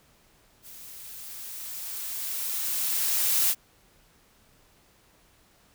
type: noise with level ramp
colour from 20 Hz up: blue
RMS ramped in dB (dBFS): -46 to -22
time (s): 0.62-3.55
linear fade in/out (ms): 50
effects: pink hiss -61 dBFS RMS until 5.74 s